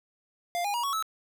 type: tone with pitch steps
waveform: square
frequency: 698.5 / 816.4 / 954.2 / 1115.2 / 1303.4 Hz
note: F5 / G#5 / A#5 / C#6 / E6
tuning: 0 / -30 / +40 / +10 / -20 cents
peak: -28 dBFS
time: 0.55-1.025 s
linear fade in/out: 0 ms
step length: 95 ms
effects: none